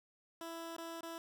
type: tone with dropouts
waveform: 15% pulse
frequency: 331.6 Hz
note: E4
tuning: 10 cents sharp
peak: -37 dBFS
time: 0.41-1.18 s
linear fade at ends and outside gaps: 1 ms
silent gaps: 0.765-0.782 / 1.008-1.031 s
effects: none